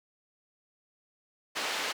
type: band-pass noise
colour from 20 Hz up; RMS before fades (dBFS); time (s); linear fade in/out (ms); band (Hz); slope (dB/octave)
white; -33; 1.55-1.93; 20; 390 to 3600; 12
effects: none